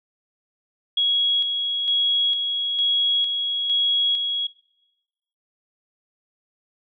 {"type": "tone with tremolo", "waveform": "sine", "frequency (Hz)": 3322, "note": "G#7", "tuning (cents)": 0, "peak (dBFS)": -17, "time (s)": [0.97, 4.47], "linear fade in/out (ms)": 5, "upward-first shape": "square", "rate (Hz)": 1.1, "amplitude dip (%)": 40, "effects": ["noise-tail reverb RT60 1.0 s tail -20 dB re dry"]}